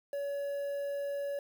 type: tone with quantisation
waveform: triangle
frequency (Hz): 565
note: C#5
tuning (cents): +33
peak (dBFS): -31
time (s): 0.13-1.39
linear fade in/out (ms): 2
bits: 9
effects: none